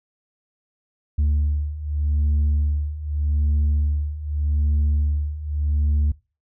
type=beating tone pair; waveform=sine; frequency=73.3 / 74.13 Hz; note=D2 / D2; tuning=-3 / +17 cents; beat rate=0.83 Hz; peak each=-21 / -18 dBFS; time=1.18-6.12 s; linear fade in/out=10 ms; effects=noise-tail reverb RT60 0.3 s tail -22 dB re dry + tanh soft clip ceiling -15 dBFS